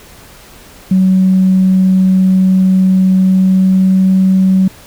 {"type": "tone with pitch glide", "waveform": "sine", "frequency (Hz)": [187.7, 188.9], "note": ["F#3", "F#3"], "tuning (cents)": [25, 36], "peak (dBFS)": -5, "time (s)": [0.91, 4.68], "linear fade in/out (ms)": 5, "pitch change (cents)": 11, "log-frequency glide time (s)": [3.15, 4.13], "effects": ["tanh soft clip ceiling -1 dBFS", "pink hiss -38 dBFS RMS until 4.86 s"]}